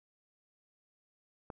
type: click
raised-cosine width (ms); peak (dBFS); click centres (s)
1; -28; 1.502
effects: none